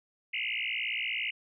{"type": "tone with frequency modulation", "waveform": "sine", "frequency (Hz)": 2489, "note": "D#7", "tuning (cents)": 0, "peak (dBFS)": -30, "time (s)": [0.33, 1.31], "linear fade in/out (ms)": 10, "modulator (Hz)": 57.4, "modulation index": 7.6, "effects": []}